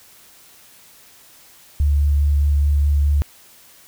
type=tone with vibrato; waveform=sine; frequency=72.3 Hz; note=D2; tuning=27 cents flat; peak=-13 dBFS; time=1.8-3.22 s; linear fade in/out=0 ms; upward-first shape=sine; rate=4.8 Hz; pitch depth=12 cents each way; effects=white hiss -48 dBFS RMS until 3.87 s